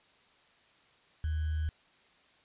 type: tone with sample-and-hold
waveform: sine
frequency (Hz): 77.78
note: D#2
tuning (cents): 0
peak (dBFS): -29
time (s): 1.24-1.69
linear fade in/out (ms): 0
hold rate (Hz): 1575
effects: white hiss -64 dBFS RMS until 2.44 s + resampled to 8000 Hz